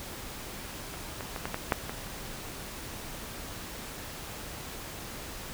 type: clicks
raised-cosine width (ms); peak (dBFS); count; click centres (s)
0.5; -26 / -22 / -19 / -17 / -16 / -8 / -22; 7; 0.94 / 1.208 / 1.362 / 1.455 / 1.544 / 1.722 / 1.895
effects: pink hiss -41 dBFS RMS until 5.53 s